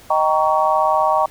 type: chord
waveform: sine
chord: Eb dominant seventh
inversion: none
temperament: just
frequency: 622.3 / 777.8 / 933.4 / 1120.1 Hz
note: Eb5 / G5 / Bb5 / Db6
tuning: 0 / -14 / +2 / +18 cents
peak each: -19 dBFS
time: 0.1-1.26 s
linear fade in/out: 5 ms
effects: pink hiss -45 dBFS RMS until 1.3 s